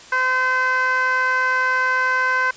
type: tone with band-pass filter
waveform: 15% pulse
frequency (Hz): 513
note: C5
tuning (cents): -34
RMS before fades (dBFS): -19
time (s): 0.12-2.51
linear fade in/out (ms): 5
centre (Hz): 1400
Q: 2.7
effects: white hiss -42 dBFS RMS until 2.56 s + resampled to 16000 Hz